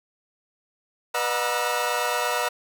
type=tone cluster; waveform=25% pulse; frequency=489.3 / 606 / 729 / 950 / 1319 Hz; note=B4 / D#5 / F#5 / A#5 / E6; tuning=-16 / -46 / -26 / +33 / +1 cents; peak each=-26 dBFS; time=1.14-2.49 s; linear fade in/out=10 ms; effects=none